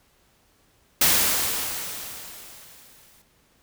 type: noise with exponential decay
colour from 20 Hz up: white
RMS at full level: -17 dBFS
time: 1.01-3.22 s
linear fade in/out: 5 ms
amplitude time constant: 480 ms
effects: pink hiss -62 dBFS RMS until 3.62 s